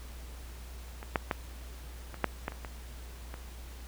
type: clicks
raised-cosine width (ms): 0.5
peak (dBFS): -27 / -11 / -13 / -27 / -10 / -17 / -28 / -24 / -26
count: 9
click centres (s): 1.029 / 1.158 / 1.312 / 2.143 / 2.243 / 2.481 / 2.521 / 2.648 / 3.341
effects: added 60 Hz sine -43 dBFS peak until 3.87 s + pink hiss -52 dBFS RMS until 3.87 s